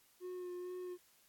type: tone with vibrato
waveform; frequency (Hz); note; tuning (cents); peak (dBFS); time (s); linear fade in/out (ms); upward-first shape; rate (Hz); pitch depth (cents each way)
triangle; 360.4; F#4; -45; -40; 0.2-0.98; 50; sine; 2.2; 18
effects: white hiss -69 dBFS RMS until 1.28 s + AAC 64 kbps